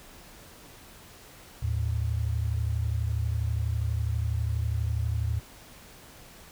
sine tone pair together, 77.78 / 110 Hz, D#2 / A2, 0 / 0 cents, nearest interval tritone, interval 600 cents, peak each -28 / -28 dBFS, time 1.62-5.4 s, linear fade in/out 10 ms, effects pink hiss -50 dBFS RMS until 6.51 s

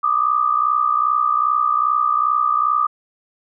sine tone pair together, 1182 / 1244.5 Hz, D6 / D#6, +11 / 0 cents, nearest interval minor second, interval 89 cents, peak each -17 / -18 dBFS, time 0.03-2.87 s, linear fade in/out 10 ms, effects none

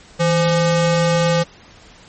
square ring-modulated tone, 340 Hz, F4, 46 cents flat, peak -11 dBFS, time 0.19-1.44 s, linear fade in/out 20 ms, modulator 178 Hz, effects pink hiss -45 dBFS RMS until 2.08 s + MP3 32 kbps

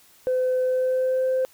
sine tone with pitch glide, 510 to 518.6 Hz, C5 to C5, -44 to -15 cents, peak -18 dBFS, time 0.27-1.45 s, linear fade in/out 0 ms, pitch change +29 cents, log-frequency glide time 0.62-1.24 s, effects tanh soft clip ceiling -17 dBFS + white hiss -55 dBFS RMS until 1.53 s

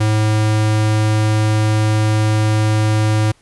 square tone, 107.8 Hz, A2, 35 cents flat, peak -13 dBFS, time 0-3.32 s, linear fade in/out 10 ms, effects pink hiss -54 dBFS RMS until 3.41 s + resampled to 24000 Hz

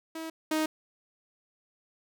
sawtooth tone pair in turn, 322.7 / 312.2 Hz, E4 / D#4, -37 / +6 cents, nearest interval minor second, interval 57 cents, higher first, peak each -32 / -22 dBFS, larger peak second, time 0.15-0.3 / 0.51-0.66 s, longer neither, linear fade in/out 5 ms, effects none

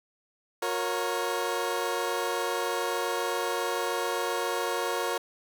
20% pulse chord, F# major, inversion none, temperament equal with one note detuned, 360.5 / 466.2 / 554.4 Hz, F#4 / A#4 / C#5, -45 / 0 / 0 cents, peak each -28 / -26 / -28 dBFS, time 0.62-5.18 s, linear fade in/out 5 ms, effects none

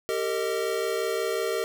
square chord, Eb major, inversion first, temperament equal with one note detuned, 392 / 457.6 / 622.3 Hz, G4 / Bb4 / Eb5, 0 / -32 / 0 cents, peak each -31 / -29 / -33 dBFS, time 0.09-1.64 s, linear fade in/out 0 ms, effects none

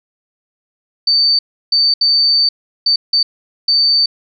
sine tone bursts at uneven times, 4573 Hz, D8, 47 cents flat, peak -9 dBFS, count 6, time 1.07-1.39 / 1.72-1.94 / 2.01-2.49 / 2.86-2.96 / 3.13-3.23 / 3.68-4.06 s, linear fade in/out 5 ms, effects none

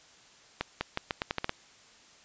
accelerating click train, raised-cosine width 0.3 ms, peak -13 dBFS, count 9, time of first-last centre 0.61-1.494 s, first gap 200 ms, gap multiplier 0.82, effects white hiss -57 dBFS RMS until 2.24 s + resampled to 16000 Hz

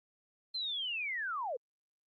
sine linear sweep, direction down, 4178 to 447.2 Hz, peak -34 dBFS, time 0.54-1.57 s, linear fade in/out 10 ms, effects Opus 32 kbps

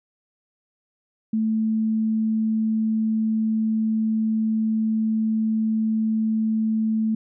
sine tone, 220 Hz, A3, in tune, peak -19 dBFS, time 1.33-7.15 s, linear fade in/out 5 ms, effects none

